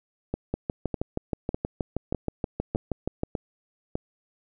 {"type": "two click trains", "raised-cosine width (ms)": 2, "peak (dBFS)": [-14, -13], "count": [7, 18], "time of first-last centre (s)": [[0.34, 3.954], [0.54, 3.234]], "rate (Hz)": [1.66, 6.31], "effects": []}